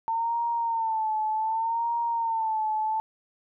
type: tone with vibrato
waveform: sine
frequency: 900 Hz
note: A5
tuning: 39 cents sharp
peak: -24 dBFS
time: 0.08-3 s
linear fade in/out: 0 ms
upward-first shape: sine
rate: 0.66 Hz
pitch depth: 71 cents each way
effects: none